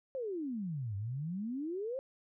sine exponential two-way sweep, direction down then up, 549 to 96 to 549 Hz, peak -35 dBFS, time 0.15-1.99 s, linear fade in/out 0 ms, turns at 0.96 s, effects none

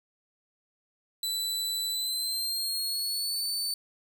sawtooth tone with pitch glide, 3984 to 4524 Hz, B7 to C#8, +14 to +34 cents, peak -26 dBFS, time 1.23-3.74 s, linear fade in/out 2 ms, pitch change +220 cents, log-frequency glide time 1.91-3.45 s, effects none

